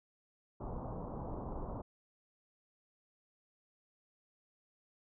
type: low-pass noise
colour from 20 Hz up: pink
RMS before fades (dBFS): -42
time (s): 0.6-1.82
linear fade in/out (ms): 10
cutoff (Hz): 1100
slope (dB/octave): 48
effects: none